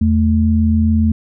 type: tone pair together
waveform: sine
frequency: 82.41 / 220 Hz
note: E2 / A3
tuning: 0 / 0 cents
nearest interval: octave + perfect fourth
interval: 1700 cents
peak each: -13 dBFS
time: 0.01-1.12 s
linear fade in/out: 5 ms
effects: none